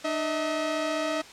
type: tone pair together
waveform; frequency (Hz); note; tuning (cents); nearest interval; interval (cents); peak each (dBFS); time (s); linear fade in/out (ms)
sawtooth; 302.5 / 640; D#4 / D#5; -49 / +49; octave + minor second; 1298; -27 / -24; 0.04-1.22; 10
effects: white hiss -46 dBFS RMS until 1.32 s + low-pass 6000 Hz 12 dB/octave